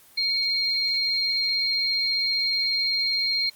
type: tone pair together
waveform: sine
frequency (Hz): 2222 / 4195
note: C#7 / C8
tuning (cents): +4 / +4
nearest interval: major seventh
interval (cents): 1100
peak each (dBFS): -29 / -22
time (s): 0.17-3.5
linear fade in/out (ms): 10
effects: white hiss -53 dBFS RMS until 3.55 s + Opus 24 kbps